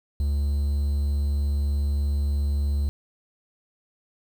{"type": "tone", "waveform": "triangle", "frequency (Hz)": 71.6, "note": "D2", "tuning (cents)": -43, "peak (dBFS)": -19, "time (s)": [0.2, 2.89], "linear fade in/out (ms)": 0, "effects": ["8-bit"]}